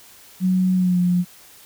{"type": "tone with pitch glide", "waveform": "sine", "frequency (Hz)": [185, 178.08], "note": ["F#3", "F3"], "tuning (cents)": [0, 34], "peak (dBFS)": -15, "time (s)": [0.4, 1.25], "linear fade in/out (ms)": 50, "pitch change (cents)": -66, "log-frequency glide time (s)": [0.74, 1], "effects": ["white hiss -47 dBFS RMS until 1.65 s"]}